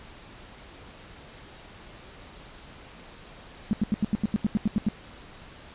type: tone bursts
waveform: sine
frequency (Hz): 211.6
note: G#3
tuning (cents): +33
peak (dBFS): -19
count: 12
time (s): 3.71-4.886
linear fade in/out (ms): 0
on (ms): 21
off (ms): 84
effects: pink hiss -47 dBFS RMS until 5.74 s + resampled to 8000 Hz